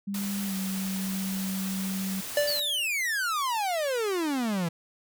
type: tone with pitch glide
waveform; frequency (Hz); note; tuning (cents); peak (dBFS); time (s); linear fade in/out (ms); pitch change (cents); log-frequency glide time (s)
sine; 199.4 to 191.28; G3 to G3; +30 to -42; -29; 0.07-2.21; 10; -72; 0.45-0.54
type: noise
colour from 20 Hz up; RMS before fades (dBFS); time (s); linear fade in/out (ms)
white; -37; 0.14-2.6; 5
type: tone with exponential decay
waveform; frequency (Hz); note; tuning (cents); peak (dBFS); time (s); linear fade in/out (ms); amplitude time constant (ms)
square; 585; D5; -7; -20; 2.37-2.88; 2; 110
type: exponential sweep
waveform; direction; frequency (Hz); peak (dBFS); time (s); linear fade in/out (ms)
45% pulse; down; 4751 to 161.1; -26; 2.47-4.69; 10
effects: none